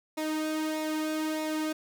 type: tone with flanger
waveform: sawtooth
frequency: 311.1 Hz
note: D#4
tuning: in tune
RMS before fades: -31 dBFS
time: 0.17-1.73 s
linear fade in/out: 10 ms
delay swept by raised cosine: 0.64 to 2.24 ms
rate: 1.6 Hz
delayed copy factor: -0.6
effects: none